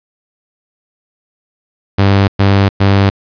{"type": "tone bursts", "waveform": "sawtooth", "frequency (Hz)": 98.7, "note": "G2", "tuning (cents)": 12, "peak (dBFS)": -3, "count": 3, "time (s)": [1.98, 3.1], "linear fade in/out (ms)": 10, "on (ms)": 300, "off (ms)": 110, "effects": ["resampled to 11025 Hz", "7-bit"]}